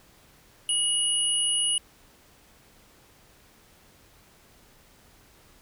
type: tone pair together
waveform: sine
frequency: 2911 / 9735 Hz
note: F#7 / D#9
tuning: -29 / -39 cents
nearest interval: octave + major sixth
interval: 2090 cents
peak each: -25 / -25 dBFS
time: 0.69-1.78 s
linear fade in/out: 2 ms
effects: pink hiss -57 dBFS RMS until 5.61 s